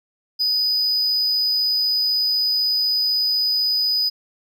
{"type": "tone", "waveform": "triangle", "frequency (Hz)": 4978, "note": "D#8", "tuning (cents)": 0, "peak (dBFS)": -16, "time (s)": [0.39, 4.1], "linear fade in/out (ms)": 20, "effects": []}